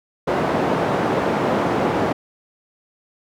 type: band-pass noise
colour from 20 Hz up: white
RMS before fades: -20 dBFS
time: 0.27-2.13 s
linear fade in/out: 10 ms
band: 140 to 740 Hz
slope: 12 dB/octave
effects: none